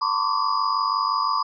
sine tone cluster, 910 / 1034 / 1133 / 1179 / 4924 Hz, A#5 / C6 / C#6 / D6 / D#8, -42 / -21 / +37 / +6 / -19 cents, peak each -30 / -25 / -23 / -29 / -31 dBFS, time 0.01-1.43 s, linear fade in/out 10 ms, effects none

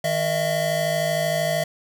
square tone cluster, 157 / 614 / 667 Hz, D#3 / D#5 / E5, +16 / -23 / +20 cents, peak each -29 / -26 / -24 dBFS, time 0.04-1.64 s, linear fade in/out 5 ms, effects none

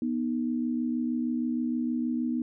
sine tone pair together, 243.6 / 310 Hz, B3 / D#4, -24 / -6 cents, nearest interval major third, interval 418 cents, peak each -27 / -32 dBFS, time 0.02-2.42 s, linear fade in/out 2 ms, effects none

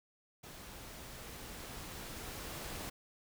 pink noise with level ramp, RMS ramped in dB -51 to -43 dBFS, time 0.43-2.9 s, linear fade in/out 10 ms, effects none

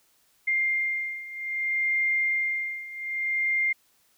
sine beating tone pair, 2108 / 2108.62 Hz, C7 / C7, +12 / +13 cents, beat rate 0.62 Hz, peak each -29 / -26 dBFS, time 0.47-3.73 s, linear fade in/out 10 ms, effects white hiss -65 dBFS RMS until 4.17 s

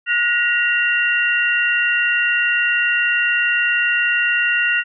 sine tone cluster, 1448 / 1895 / 2765 Hz, F#6 / A#6 / F7, -38 / +28 / -18 cents, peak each -19 dBFS, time 0.06-4.84 s, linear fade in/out 50 ms, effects none

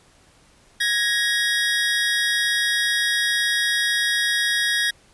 25% pulse tone pair together, 1661.2 / 1879.2 Hz, G#6 / A#6, 0 / +13 cents, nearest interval major second, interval 213 cents, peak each -18 dBFS, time 0.8-4.91 s, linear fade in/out 10 ms, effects pink hiss -55 dBFS RMS until 5.13 s + resampled to 24000 Hz

